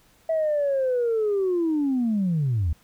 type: linear sweep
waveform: sine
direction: down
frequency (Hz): 654 to 72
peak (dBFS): -19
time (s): 0.29-2.73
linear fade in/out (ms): 5
effects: tanh soft clip ceiling -17 dBFS + pink hiss -59 dBFS RMS until 2.83 s